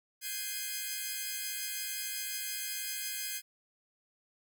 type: chord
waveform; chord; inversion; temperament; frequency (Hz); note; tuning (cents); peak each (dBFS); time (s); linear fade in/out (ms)
5% pulse; Ab major seventh; third; equal; 1568 / 1661.2 / 2093 / 2489; G6 / Ab6 / C7 / Eb7; 0 / 0 / 0 / 0; -31; 0.21-3.42; 50
effects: none